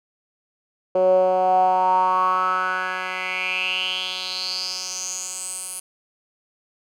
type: tone with band-pass filter sweep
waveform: 10% pulse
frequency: 185 Hz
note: F#3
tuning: in tune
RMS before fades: -22 dBFS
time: 0.95-5.8 s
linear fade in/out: 5 ms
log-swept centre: 500 to 10000 Hz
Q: 6.5
effects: none